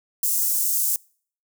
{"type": "high-pass noise", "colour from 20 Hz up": "white", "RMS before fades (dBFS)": -22, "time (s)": [0.23, 0.96], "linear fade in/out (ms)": 2, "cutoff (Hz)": 6800, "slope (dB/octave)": 24, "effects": ["noise-tail reverb RT60 0.5 s tail -26 dB re dry"]}